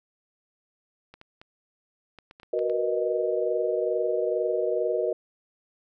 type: clicks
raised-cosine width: 0.3 ms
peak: -30 dBFS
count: 9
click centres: 1.14 / 1.214 / 1.415 / 2.187 / 2.311 / 2.399 / 2.432 / 2.591 / 2.698 s
type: chord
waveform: sine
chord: B major seventh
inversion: second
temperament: equal with one note detuned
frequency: 370 / 471.6 / 493.9 / 622.3 Hz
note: F#4 / A#4 / B4 / D#5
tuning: 0 / +20 / 0 / 0 cents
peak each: -29 / -27 / -33 / -28 dBFS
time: 2.53-5.13 s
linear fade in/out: 5 ms
effects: none